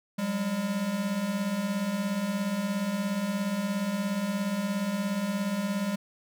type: beating tone pair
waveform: square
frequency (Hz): 185 / 202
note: F#3 / G#3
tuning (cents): 0 / -48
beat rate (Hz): 17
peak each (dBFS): -35 / -29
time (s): 0.18-5.96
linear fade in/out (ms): 10
effects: none